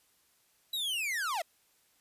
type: linear sweep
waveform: 45% pulse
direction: down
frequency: 3951 to 611 Hz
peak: -31 dBFS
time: 0.73-1.42 s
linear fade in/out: 5 ms
effects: white hiss -69 dBFS RMS until 2 s + resampled to 32000 Hz